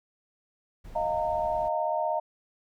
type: noise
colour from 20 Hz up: brown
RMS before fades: -44 dBFS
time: 0.84-1.69 s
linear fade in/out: 10 ms
type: chord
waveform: sine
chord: Eb suspended second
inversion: none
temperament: equal with one note detuned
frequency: 622.3 / 698.5 / 915.8 Hz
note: Eb5 / F5 / Bb5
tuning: 0 / 0 / -31 cents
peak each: -29 / -30 / -30 dBFS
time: 0.95-2.2 s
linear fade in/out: 10 ms
effects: none